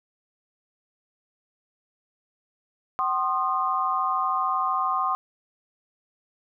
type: tone cluster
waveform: sine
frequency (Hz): 760 / 1056 / 1229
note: F#5 / C6 / D#6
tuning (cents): +46 / +16 / -22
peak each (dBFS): -29 / -25 / -26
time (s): 2.99-5.15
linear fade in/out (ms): 0
effects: none